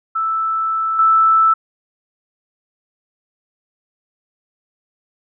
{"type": "tone with level steps", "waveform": "sine", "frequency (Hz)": 1318.5, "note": "E6", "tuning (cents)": 0, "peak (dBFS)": [-16, -9], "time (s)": [0.15, 1.54], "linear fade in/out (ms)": 10, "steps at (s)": 0.99, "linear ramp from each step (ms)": 2, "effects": []}